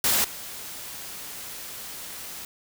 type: noise with level steps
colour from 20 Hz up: white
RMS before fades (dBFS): -22 / -38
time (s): 0.04-2.45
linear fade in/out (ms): 2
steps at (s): 0.24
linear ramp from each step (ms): 5
effects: none

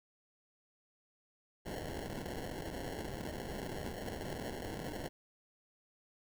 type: noise with sample-and-hold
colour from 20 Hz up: violet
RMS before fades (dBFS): -42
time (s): 1.65-5.09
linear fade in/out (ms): 20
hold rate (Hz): 1225
effects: none

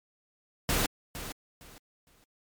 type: noise with echo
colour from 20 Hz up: pink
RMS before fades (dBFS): -27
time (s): 0.69-0.86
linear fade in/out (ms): 0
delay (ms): 460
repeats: 3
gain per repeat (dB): -12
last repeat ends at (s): 2.24
effects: MP3 96 kbps

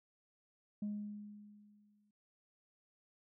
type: tone with exponential decay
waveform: sine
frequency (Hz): 207.7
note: G#3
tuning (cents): 0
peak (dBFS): -34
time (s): 0.82-2.11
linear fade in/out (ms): 5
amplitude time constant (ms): 280
effects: tanh soft clip ceiling -34 dBFS

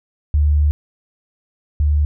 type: tone pair in turn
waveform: sine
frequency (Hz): 74 / 74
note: D2 / D2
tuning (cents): +14 / +14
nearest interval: unison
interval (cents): 0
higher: neither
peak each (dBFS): -11 / -12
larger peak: first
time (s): 0.34-0.71 / 1.8-2.05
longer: first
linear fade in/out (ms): 0
effects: none

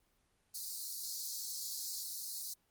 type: high-pass noise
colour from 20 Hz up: pink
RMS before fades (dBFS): -42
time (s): 0.54-2.54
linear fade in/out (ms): 10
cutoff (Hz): 4100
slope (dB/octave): 96
effects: pink hiss -75 dBFS RMS until 2.7 s + Opus 24 kbps

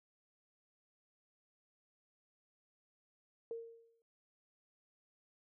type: tone with exponential decay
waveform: sine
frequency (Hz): 460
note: A#4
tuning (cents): -23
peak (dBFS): -37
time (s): 3.51-4.02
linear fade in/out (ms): 1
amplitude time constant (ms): 110
effects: noise-tail reverb RT60 0.5 s tail -19 dB re dry

